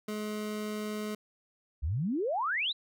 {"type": "tone", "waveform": "25% pulse", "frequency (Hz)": 212.1, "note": "G#3", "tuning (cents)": 37, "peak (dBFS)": -30, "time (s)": [0.08, 1.15], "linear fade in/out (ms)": 5}
{"type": "exponential sweep", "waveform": "sine", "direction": "up", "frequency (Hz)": [64.1, 4118], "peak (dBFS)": -28, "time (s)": [1.82, 2.73], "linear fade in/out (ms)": 20}
{"effects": []}